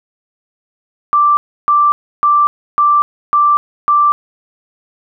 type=tone bursts; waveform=sine; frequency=1174.7 Hz; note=D6; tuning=in tune; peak=-7 dBFS; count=6; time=1.13-4.12 s; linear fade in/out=0 ms; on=240 ms; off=310 ms; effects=none